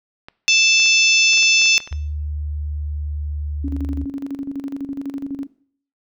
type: clicks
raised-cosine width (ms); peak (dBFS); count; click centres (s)
0.3; -20; 11; 0.285 / 0.8 / 0.86 / 1.333 / 1.375 / 1.428 / 1.616 / 1.658 / 1.803 / 1.875 / 1.927
type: harmonic tone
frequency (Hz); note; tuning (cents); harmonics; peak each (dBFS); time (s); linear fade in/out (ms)
880; A5; 0; 3 / 4 / 5 / 6 / 7 / 8; -14 / -19 / -26 / -20 / -20 / -31; 0.48-1.78; 0
type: tone with pitch glide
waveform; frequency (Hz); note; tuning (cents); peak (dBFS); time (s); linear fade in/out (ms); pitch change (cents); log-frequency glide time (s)
sine; 74.5 to 73.9; D2 to D2; +25 to +11; -22; 1.91-4.05; 10; -14; 2.14-3.55
type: tone with tremolo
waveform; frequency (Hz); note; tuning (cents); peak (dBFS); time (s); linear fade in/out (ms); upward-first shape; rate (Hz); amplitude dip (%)
sine; 277.2; C#4; 0; -22; 3.64-5.47; 5; square; 12; 70
effects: noise-tail reverb RT60 0.6 s tail -20 dB re dry